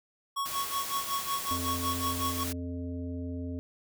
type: tone with tremolo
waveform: square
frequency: 1108.7 Hz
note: C#6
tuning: in tune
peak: -29 dBFS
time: 0.36-2.44 s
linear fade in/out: 10 ms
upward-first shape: sine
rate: 5.4 Hz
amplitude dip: 90%
type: noise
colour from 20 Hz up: white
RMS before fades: -37 dBFS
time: 0.45-2.53 s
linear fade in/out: 10 ms
type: harmonic tone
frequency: 87.31 Hz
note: F2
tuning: in tune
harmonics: 1 / 3 / 5 / 7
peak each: -36 / -36 / -46 / -48 dBFS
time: 1.51-3.59 s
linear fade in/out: 0 ms
effects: none